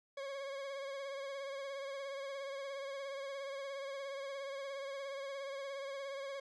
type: tone with vibrato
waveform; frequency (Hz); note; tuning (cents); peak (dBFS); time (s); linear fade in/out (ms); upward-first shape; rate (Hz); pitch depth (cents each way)
40% pulse; 550; C#5; -14; -40; 0.17-6.4; 5; triangle; 17; 47
effects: low-pass 5000 Hz 12 dB/octave